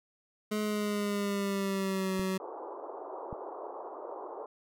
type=tone with pitch glide; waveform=25% pulse; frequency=212.1 to 188.96 Hz; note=G#3 to F#3; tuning=+37 to +37 cents; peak=-26 dBFS; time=0.51-2.38 s; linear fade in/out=10 ms; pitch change=-200 cents; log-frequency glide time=0.61-2.13 s
type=clicks; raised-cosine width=3 ms; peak=-26 dBFS; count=2; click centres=2.195 / 3.328 s
type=band-pass noise; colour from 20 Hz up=pink; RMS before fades=-42 dBFS; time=2.4-4.46 s; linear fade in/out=2 ms; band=350 to 1100 Hz; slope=48 dB/octave
effects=none